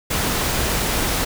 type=noise; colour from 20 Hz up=pink; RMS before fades=-21 dBFS; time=0.1-1.25 s; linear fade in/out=10 ms; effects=none